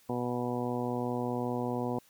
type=harmonic tone; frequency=122.5 Hz; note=B2; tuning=14 cents flat; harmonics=1 / 2 / 3 / 4 / 5 / 6 / 7 / 8; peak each=-38 / -34 / -38 / -37 / -43 / -40 / -43 / -42 dBFS; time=0.09-1.99 s; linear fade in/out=5 ms; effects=white hiss -63 dBFS RMS until 2.09 s